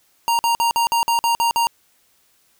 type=tone bursts; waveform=square; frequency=932.3 Hz; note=A#5; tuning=in tune; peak=-16 dBFS; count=9; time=0.28-1.67 s; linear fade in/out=0 ms; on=110 ms; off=50 ms; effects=white hiss -60 dBFS RMS until 2.59 s